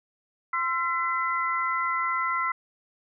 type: tone cluster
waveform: sine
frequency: 1043 / 1349 / 2021 Hz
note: C6 / E6 / B6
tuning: -6 / +40 / +39 cents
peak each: -29 / -27 / -30 dBFS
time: 0.53-2.52 s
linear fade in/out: 5 ms
effects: none

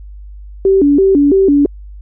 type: tone with vibrato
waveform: sine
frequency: 332.7 Hz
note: E4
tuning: 16 cents sharp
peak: -6 dBFS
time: 0.65-1.66 s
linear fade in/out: 2 ms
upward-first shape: square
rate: 3 Hz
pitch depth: 260 cents each way
effects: added 50 Hz sine -29 dBFS peak until 2.01 s

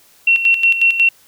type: tone with tremolo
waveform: sine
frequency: 2723 Hz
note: F7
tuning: 44 cents flat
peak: -8 dBFS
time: 0.27-1.09 s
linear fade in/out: 5 ms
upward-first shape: square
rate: 5.5 Hz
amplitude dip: 65%
effects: white hiss -50 dBFS RMS until 1.27 s

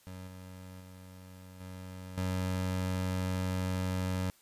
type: tone with level steps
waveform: 25% pulse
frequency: 92.5 Hz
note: F#2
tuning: in tune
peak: -39 / -42 / -45 / -39 / -27 dBFS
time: 0.07-4.3 s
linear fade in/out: 0 ms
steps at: 0.27 / 0.8 / 1.6 / 2.17 s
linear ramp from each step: 10 ms
effects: white hiss -64 dBFS RMS until 4.41 s + resampled to 32000 Hz

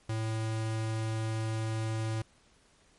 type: tone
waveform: square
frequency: 110.9 Hz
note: A2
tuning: 14 cents sharp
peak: -31 dBFS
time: 0.09-2.22 s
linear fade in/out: 5 ms
effects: pink hiss -64 dBFS RMS until 2.98 s + MP3 48 kbps

